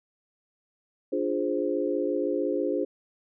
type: chord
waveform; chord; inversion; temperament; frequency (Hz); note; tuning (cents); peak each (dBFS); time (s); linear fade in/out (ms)
sine; D half-diminished seventh; none; equal; 293.7 / 349.2 / 415.3 / 523.3; D4 / F4 / Ab4 / C5; 0 / 0 / 0 / 0; -30; 1.12-2.85; 10
effects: none